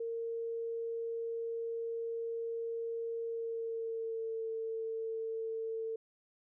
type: tone with pitch glide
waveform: sine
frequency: 460 to 448.5 Hz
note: A#4 to A4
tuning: -23 to +33 cents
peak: -35 dBFS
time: 0-5.96 s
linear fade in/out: 5 ms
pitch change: -44 cents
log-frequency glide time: 3.25-4.43 s
effects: none